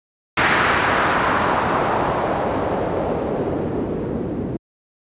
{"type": "noise with low-pass filter sweep", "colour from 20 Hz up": "white", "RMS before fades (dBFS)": -20, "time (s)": [0.37, 4.57], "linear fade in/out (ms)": 5, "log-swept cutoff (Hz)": [1800, 290], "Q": 1.4, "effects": ["high-pass 60 Hz 12 dB/octave", "resampled to 8000 Hz"]}